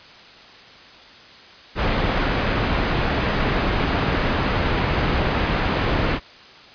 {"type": "low-pass noise", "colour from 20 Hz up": "pink", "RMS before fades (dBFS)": -21, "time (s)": [1.75, 6.2], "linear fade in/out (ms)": 50, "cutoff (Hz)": 2700, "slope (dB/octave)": 12, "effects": ["white hiss -44 dBFS RMS until 6.74 s", "resampled to 11025 Hz"]}